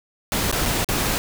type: noise with dropouts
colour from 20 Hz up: pink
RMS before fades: -22 dBFS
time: 0.32-1.18 s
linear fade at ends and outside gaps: 0 ms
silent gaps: 0.514-0.526 / 0.655-0.659 / 0.845-0.888 s
effects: none